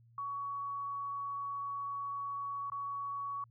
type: tone with dropouts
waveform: sine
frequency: 1123 Hz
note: C#6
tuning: 22 cents sharp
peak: -36 dBFS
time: 0.18-3.44 s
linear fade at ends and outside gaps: 2 ms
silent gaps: 2.7-2.719 s
effects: added 116 Hz sine -60 dBFS peak until 3.5 s